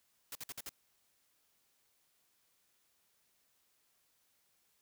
white noise bursts, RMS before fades -44 dBFS, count 5, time 0.32-0.692 s, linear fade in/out 2 ms, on 32 ms, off 53 ms, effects white hiss -75 dBFS RMS until 4.81 s

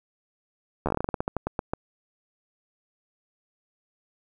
slowing click train, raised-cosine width 1 ms, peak -12 dBFS, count 17, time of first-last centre 0.86-1.735 s, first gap 12 ms, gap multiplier 1.18, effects 9-bit

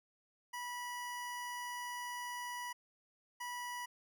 25% pulse tone bursts at uneven times, 975 Hz, B5, 23 cents flat, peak -37 dBFS, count 2, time 0.53-2.73 / 3.4-3.86 s, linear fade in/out 10 ms, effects none

